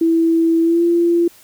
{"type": "tone with pitch glide", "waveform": "sine", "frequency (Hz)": [329.6, 341.8], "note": ["E4", "F4"], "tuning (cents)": [0, -37], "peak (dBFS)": -11, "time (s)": [0.01, 1.28], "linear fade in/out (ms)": 5, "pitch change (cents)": 63, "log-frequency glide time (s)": [0.62, 0.83], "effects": ["white hiss -47 dBFS RMS until 1.43 s"]}